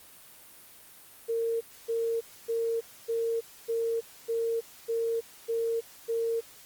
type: tone bursts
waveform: sine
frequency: 458.7 Hz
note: A#4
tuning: 28 cents flat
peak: -26 dBFS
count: 9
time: 1.28-6.41 s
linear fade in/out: 20 ms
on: 330 ms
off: 270 ms
effects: white hiss -52 dBFS RMS until 6.65 s + Opus 32 kbps